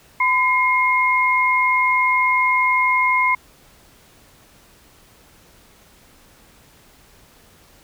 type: tone pair together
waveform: sine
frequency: 1011.8 / 2144 Hz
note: B5 / C7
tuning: +42 / +42 cents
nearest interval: octave + minor second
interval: 1300 cents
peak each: -17 dBFS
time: 0.2-3.35 s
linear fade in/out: 5 ms
effects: pink hiss -51 dBFS RMS until 7.83 s